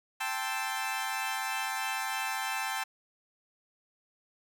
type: chord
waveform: 20% pulse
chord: A minor seventh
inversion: third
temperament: equal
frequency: 784 / 880 / 1046.5 / 1318.5 Hz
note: G5 / A5 / C6 / E6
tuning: 0 / 0 / 0 / 0 cents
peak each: -31 / -31 / -34 / -34 dBFS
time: 0.2-2.84 s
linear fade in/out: 10 ms
effects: none